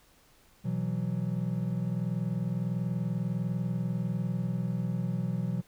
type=chord; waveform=triangle; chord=B suspended fourth; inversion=none; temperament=equal; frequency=123.47 / 164.81 / 185 Hz; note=B2 / E3 / F#3; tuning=0 / 0 / 0 cents; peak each=-31 dBFS; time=0.64-5.62 s; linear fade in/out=20 ms; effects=pink hiss -62 dBFS RMS until 5.67 s